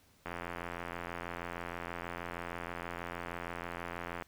click train, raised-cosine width 0.5 ms, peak -24 dBFS, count 343, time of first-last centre 0.26-4.223 s, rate 86.3 Hz, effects pink hiss -66 dBFS RMS until 4.27 s

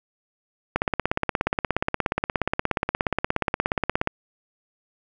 click train, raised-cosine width 0.5 ms, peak -6 dBFS, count 57, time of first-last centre 0.76-4.074 s, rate 16.9 Hz, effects none

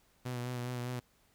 sawtooth tone with vibrato, 123.47 Hz, B2, in tune, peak -32 dBFS, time 0.25-1 s, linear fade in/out 10 ms, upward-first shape sine, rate 4.9 Hz, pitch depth 30 cents each way, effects pink hiss -69 dBFS RMS until 1.34 s

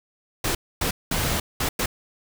pink noise bursts at uneven times, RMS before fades -24 dBFS, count 5, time 0.44-0.55 / 0.81-0.91 / 1.11-1.4 / 1.6-1.69 / 1.79-1.86 s, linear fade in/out 5 ms, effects none

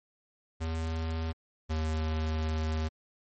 square tone pair in turn, 80.9 / 78.78 Hz, E2 / D#2, -32 / +22 cents, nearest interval unison, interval 46 cents, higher first, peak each -31 / -29 dBFS, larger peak second, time 0.6-1.33 / 1.69-2.89 s, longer second, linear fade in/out 20 ms, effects MP3 32 kbps

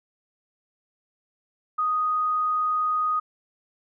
sine tone, 1244.5 Hz, D#6, in tune, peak -21 dBFS, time 1.78-3.2 s, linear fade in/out 10 ms, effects none

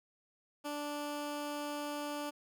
15% pulse tone, 292.8 Hz, D4, 5 cents flat, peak -31 dBFS, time 0.64-2.31 s, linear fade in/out 20 ms, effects none

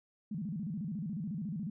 sine tone with vibrato, 183.2 Hz, F#3, 17 cents flat, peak -35 dBFS, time 0.31-1.7 s, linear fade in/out 5 ms, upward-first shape square, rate 14 Hz, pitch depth 250 cents each way, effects none

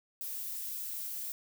violet noise, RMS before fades -39 dBFS, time 0.21-1.32 s, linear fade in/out 0 ms, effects none

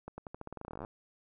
accelerating click train, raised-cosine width 1 ms, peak -28 dBFS, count 21, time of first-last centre 0.08-0.849 s, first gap 100 ms, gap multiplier 0.88, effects none

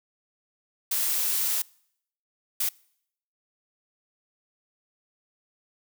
blue noise bursts at uneven times, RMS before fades -26 dBFS, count 2, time 0.91-1.62 / 2.6-2.69 s, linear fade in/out 5 ms, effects noise-tail reverb RT60 0.7 s tail -25 dB re dry

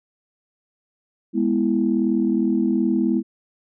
sine chord, E major, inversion first, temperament equal, 207.7 / 246.9 / 329.6 Hz, G#3 / B3 / E4, 0 / 0 / 0 cents, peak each -21 dBFS, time 1.33-3.23 s, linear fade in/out 50 ms, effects tanh soft clip ceiling -7 dBFS

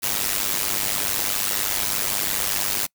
white noise with amplitude modulation, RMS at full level -20 dBFS, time 0.02-2.87 s, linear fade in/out 20 ms, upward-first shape sine, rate 100 Hz, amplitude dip 90%, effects noise-tail reverb RT60 0.1 s tail -25 dB re dry

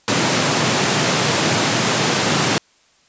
pink high-pass noise, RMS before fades -17 dBFS, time 0.08-2.58 s, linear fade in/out 0 ms, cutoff 110 Hz, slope 48 dB/octave, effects white hiss -56 dBFS RMS until 3.08 s + resampled to 16000 Hz

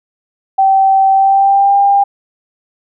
sine tone with pitch glide, 774 to 799.4 Hz, G5 to G5, -22 to +34 cents, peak -6 dBFS, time 0.58-2.04 s, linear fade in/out 10 ms, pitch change +56 cents, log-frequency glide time 1.12-1.76 s, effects none

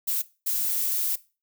violet noise bursts at uneven times, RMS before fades -26 dBFS, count 2, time 0.07-0.22 / 0.46-1.16 s, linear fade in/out 10 ms, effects noise-tail reverb RT60 0.3 s tail -18 dB re dry

